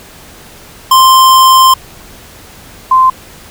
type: tone pair in turn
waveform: square / sine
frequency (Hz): 1046.5 / 1038.7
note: C6 / C6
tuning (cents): 0 / -13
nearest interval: unison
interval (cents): 13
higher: first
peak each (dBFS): -3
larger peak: neither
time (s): 0.91-1.74 / 2.91-3.1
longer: first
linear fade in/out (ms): 5
effects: pink hiss -35 dBFS RMS until 3.5 s